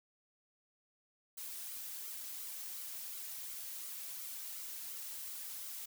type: noise with flanger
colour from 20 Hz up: blue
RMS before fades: -45 dBFS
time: 1.37-5.86 s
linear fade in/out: 10 ms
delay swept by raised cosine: 1.1 to 2.9 ms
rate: 2.8 Hz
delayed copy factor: -0.5
effects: none